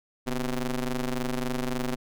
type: ring-modulated tone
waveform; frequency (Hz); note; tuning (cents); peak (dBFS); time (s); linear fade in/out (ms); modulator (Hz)
sawtooth; 128.8; C3; -27; -20; 0.26-1.96; 20; 117
effects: none